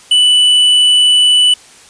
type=tone with hard clipping; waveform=sine; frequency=2976 Hz; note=F#7; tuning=9 cents sharp; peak=-7 dBFS; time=0.11-1.54 s; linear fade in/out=5 ms; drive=5 dB; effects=white hiss -40 dBFS RMS until 1.89 s + resampled to 22050 Hz